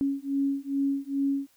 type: beating tone pair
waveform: sine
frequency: 275.7 / 278.1 Hz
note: C#4 / C#4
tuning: -9 / +6 cents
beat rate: 2.4 Hz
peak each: -28 dBFS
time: 0.01-1.47 s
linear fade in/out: 0 ms
effects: white hiss -64 dBFS RMS until 1.56 s